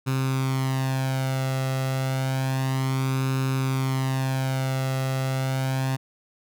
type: tone with flanger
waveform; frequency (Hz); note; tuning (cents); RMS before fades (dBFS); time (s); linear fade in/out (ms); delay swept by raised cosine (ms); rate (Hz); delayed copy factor
sawtooth; 132.4; C3; +21; -25; 0.06-5.97; 20; 0.77 to 1.52; 0.3; +0.65
effects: none